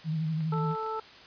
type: tone with vibrato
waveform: sine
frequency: 158.5 Hz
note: D#3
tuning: 32 cents sharp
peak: -27 dBFS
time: 0.04-0.76 s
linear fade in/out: 50 ms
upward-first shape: sine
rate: 12 Hz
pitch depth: 47 cents each way
type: clicks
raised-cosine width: 0.3 ms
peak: -33 dBFS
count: 8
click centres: 0.407 / 0.537 / 0.583 / 0.713 / 0.751 / 0.831 / 0.864 / 0.99 s
type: harmonic tone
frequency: 440 Hz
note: A4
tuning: in tune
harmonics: 1 / 2 / 3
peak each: -35 / -35 / -35 dBFS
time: 0.52-1 s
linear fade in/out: 5 ms
effects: white hiss -50 dBFS RMS until 1.26 s + resampled to 11025 Hz